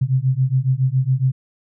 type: beating tone pair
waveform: sine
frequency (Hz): 127.3 / 134.5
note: C3 / C3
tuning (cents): -47 / +48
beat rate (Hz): 7.2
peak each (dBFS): -18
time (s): 0.01-1.32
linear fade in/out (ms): 10
effects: none